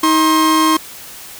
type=tone pair together; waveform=45% pulse; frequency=316.7 / 1066.6 Hz; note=D#4 / C6; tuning=+31 / +33 cents; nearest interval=octave + major sixth; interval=2102 cents; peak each=-13 dBFS; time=0.03-0.77 s; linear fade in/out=5 ms; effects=white hiss -34 dBFS RMS until 1.39 s